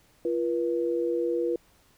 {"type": "tone pair together", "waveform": "sine", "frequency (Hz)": [343.8, 482.5], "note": ["F4", "B4"], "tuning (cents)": [-27, -40], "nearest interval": "tritone", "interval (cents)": 587, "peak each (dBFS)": [-27, -27], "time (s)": [0.25, 1.56], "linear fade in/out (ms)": 2, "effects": ["pink hiss -62 dBFS RMS until 1.97 s"]}